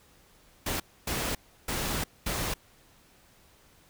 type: noise bursts at uneven times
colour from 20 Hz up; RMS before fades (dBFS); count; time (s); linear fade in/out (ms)
pink; -31; 4; 0.66-0.8 / 1.07-1.35 / 1.68-2.04 / 2.26-2.54; 5
effects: pink hiss -60 dBFS RMS until 3.89 s